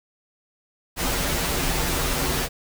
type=noise with comb filter; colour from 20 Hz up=pink; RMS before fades=-24 dBFS; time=0.96-2.49 s; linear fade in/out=50 ms; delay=9.6 ms; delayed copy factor=-0.9; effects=none